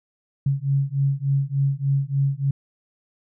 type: beating tone pair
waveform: sine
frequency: 136.7 / 140.1 Hz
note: C#3 / C#3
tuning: -24 / +19 cents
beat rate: 3.4 Hz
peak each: -22 dBFS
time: 0.46-2.51 s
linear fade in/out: 5 ms
effects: none